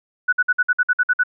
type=tone bursts; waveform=sine; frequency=1480 Hz; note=F#6; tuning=in tune; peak=-13 dBFS; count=10; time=0.28-1.236 s; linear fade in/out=10 ms; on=47 ms; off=54 ms; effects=none